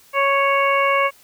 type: harmonic tone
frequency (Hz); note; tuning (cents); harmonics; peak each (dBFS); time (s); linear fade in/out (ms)
554.4; C#5; 0; 1 / 2 / 3 / 4 / 5; -20 / -18 / -28 / -21 / -27; 0.13-1.11; 50
effects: white hiss -51 dBFS RMS until 1.23 s